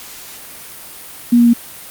sine tone with pitch steps, 239.1 / 237.3 / 235.5 Hz, A#3 / A#3 / A#3, +44 / +31 / +18 cents, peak -6 dBFS, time 1.32-1.536 s, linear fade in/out 10 ms, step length 72 ms, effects white hiss -34 dBFS RMS until 1.9 s + Opus 48 kbps

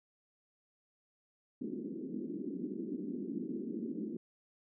pink band-pass noise, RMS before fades -40 dBFS, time 1.61-4.17 s, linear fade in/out 5 ms, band 200 to 370 Hz, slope 48 dB/octave, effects none

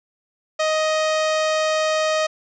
sawtooth tone, 625 Hz, D#5, 8 cents sharp, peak -14 dBFS, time 0.59-2.27 s, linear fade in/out 10 ms, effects resampled to 16000 Hz + 9-bit

